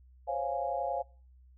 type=chord; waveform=sine; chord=Db major seventh; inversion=third; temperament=equal; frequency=523.3 / 554.4 / 698.5 / 830.6 Hz; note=C5 / Db5 / F5 / Ab5; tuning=0 / 0 / 0 / 0 cents; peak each=-38 / -36 / -34 / -36 dBFS; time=0.27-1.03 s; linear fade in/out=20 ms; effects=noise-tail reverb RT60 0.4 s tail -23 dB re dry + added 63 Hz sine -55 dBFS peak until 1.57 s